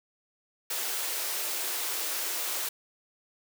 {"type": "high-pass noise", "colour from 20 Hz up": "white", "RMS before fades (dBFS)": -32, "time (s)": [0.7, 2.69], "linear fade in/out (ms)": 5, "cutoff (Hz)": 320, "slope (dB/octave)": 48, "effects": []}